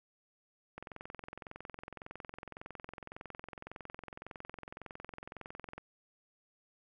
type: click train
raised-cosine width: 0.5 ms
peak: -29 dBFS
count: 110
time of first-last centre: 0.78-5.78 s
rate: 21.8 Hz
effects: none